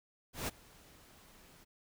pink noise with ADSR envelope, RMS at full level -36 dBFS, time 0.33-1.65 s, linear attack 150 ms, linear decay 20 ms, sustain -24 dB, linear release 23 ms, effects none

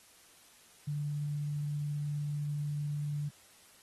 sine tone, 146.83 Hz, D3, in tune, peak -32 dBFS, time 0.87-3.29 s, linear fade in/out 10 ms, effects white hiss -60 dBFS RMS until 3.82 s + AAC 32 kbps

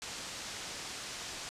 white low-pass noise, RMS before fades -43 dBFS, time 0.02-1.49 s, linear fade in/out 0 ms, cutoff 7400 Hz, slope 24 dB/octave, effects resampled to 32000 Hz

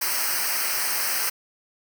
white noise with comb filter, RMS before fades -25 dBFS, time 0.01-1.3 s, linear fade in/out 10 ms, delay 0.28 ms, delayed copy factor -0.95, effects none

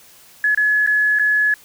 sine tone with dropouts, 1700 Hz, G#6, 40 cents sharp, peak -13 dBFS, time 0.44-1.54 s, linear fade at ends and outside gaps 2 ms, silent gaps 0.548-0.574 / 0.864-0.873 / 1.188-1.195 s, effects white hiss -47 dBFS RMS until 1.64 s

